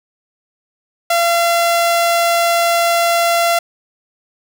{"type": "tone", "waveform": "sawtooth", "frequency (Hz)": 683, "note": "F5", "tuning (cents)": -39, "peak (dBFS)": -8, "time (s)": [1.1, 3.59], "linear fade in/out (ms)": 5, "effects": []}